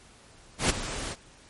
pink noise with ADSR envelope, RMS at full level -21 dBFS, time 0.58-1.16 s, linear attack 120 ms, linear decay 6 ms, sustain -13 dB, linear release 46 ms, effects pink hiss -54 dBFS RMS until 1.49 s + MP3 48 kbps

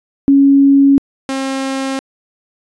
sine / sawtooth tone pair in turn, 277.2 / 268.2 Hz, C#4 / C4, 0 / +43 cents, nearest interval minor second, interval 57 cents, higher first, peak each -5 / -13 dBFS, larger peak first, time 0.28-0.98 / 1.29-1.99 s, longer neither, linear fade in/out 0 ms, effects resampled to 22050 Hz

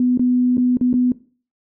sine tone with dropouts, 248.8 Hz, B3, 13 cents sharp, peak -13 dBFS, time 0-1.12 s, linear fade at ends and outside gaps 2 ms, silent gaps 0.175-0.194 / 0.571-0.579 / 0.771-0.811 / 0.93-0.939 s, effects noise-tail reverb RT60 0.4 s tail -18 dB re dry

